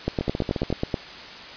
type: two click trains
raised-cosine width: 2 ms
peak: -9 / -12 dBFS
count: 9 / 8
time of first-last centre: 0.08-0.942 / 0.21-0.703 s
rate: 9.28 / 14.2 Hz
effects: white hiss -39 dBFS RMS until 1.56 s + resampled to 11025 Hz